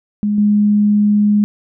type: tone with level steps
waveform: sine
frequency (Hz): 207.7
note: G#3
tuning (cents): 0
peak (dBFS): -13 / -9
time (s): 0.23-1.44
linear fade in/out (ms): 0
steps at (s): 0.38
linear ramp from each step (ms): 2
effects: none